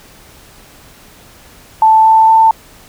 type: tone with pitch steps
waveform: sine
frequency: 880 / 885.6 / 891.3 Hz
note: A5 / A5 / A5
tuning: 0 / +11 / +22 cents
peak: -4 dBFS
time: 1.82-2.51 s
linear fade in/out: 2 ms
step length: 230 ms
effects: pink hiss -41 dBFS RMS until 2.88 s